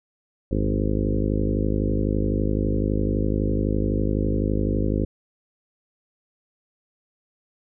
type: harmonic tone with a mistuned harmonic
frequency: 51.91 Hz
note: G#1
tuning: in tune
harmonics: 1 / 2 / 3 / 4 / 5 / 6 / 7 / 8 / 9 / 10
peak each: -25 / -27 / -31 / -28 / -29 / -29 / -33 / -32 / -36 / -34 dBFS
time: 0.51-5.05 s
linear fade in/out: 5 ms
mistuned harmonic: 2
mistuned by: -42 cents
effects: none